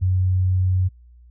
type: tone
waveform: sine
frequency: 92.5 Hz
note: F#2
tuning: in tune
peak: -16 dBFS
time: 0.01-0.89 s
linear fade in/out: 20 ms
effects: noise-tail reverb RT60 0.1 s tail -26 dB re dry + added 60 Hz sine -45 dBFS peak until 1.3 s